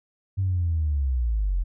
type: linear sweep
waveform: sine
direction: down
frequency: 98.2 to 41.2 Hz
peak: -20 dBFS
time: 0.37-1.64 s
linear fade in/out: 20 ms
effects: tanh soft clip ceiling -16 dBFS